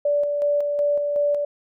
sine tone with tremolo, 581 Hz, D5, 19 cents flat, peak -17 dBFS, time 0.05-1.45 s, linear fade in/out 5 ms, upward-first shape square, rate 2.7 Hz, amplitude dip 35%, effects none

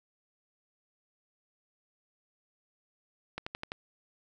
click train, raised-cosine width 0.3 ms, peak -20 dBFS, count 5, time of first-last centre 3.38-3.719 s, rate 11.8 Hz, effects none

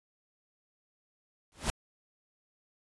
pink noise with exponential growth, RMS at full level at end -27 dBFS, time 1.52-1.7 s, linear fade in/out 0 ms, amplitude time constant 37 ms, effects resampled to 24000 Hz

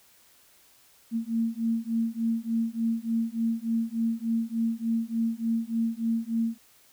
sine beating tone pair, 226.4 / 229.8 Hz, A3 / A#3, +50 / -25 cents, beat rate 3.4 Hz, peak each -28 dBFS, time 1.11-6.58 s, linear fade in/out 50 ms, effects white hiss -59 dBFS RMS until 6.92 s

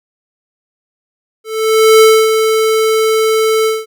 square tone with ADSR envelope, 440 Hz, A4, in tune, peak -3 dBFS, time 1.44-3.86 s, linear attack 570 ms, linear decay 270 ms, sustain -7 dB, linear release 200 ms, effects none

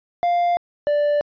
triangle tone pair in turn, 698.5 / 586.5 Hz, F5 / D5, 0 / -2 cents, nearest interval minor third, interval 302 cents, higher first, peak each -14 dBFS, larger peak neither, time 0.23-0.57 / 0.87-1.21 s, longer neither, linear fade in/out 0 ms, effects resampled to 11025 Hz

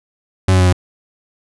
40% pulse tone with pitch steps, 94.2 / 92.74 / 91.31 / 89.89 Hz, F#2 / F#2 / F#2 / F#2, +32 / +5 / -22 / -50 cents, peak -8 dBFS, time 0.48-0.728 s, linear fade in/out 5 ms, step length 62 ms, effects resampled to 24000 Hz

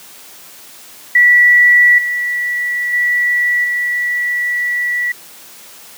sine tone with level steps, 1951 Hz, B6, 22 cents flat, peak -5 / -15 / -11 / -14 dBFS, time 1.15-5.12 s, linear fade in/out 5 ms, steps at 1.98 / 2.93 / 3.64 s, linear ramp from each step 5 ms, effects white hiss -38 dBFS RMS until 5.97 s + high-pass 150 Hz 12 dB/octave

